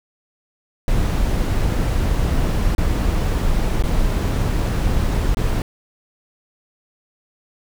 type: noise with dropouts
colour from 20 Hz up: brown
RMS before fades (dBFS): -18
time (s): 0.88-5.62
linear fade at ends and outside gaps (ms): 1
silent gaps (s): 2.75-2.781 / 3.824-3.837 / 5.347-5.37
effects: none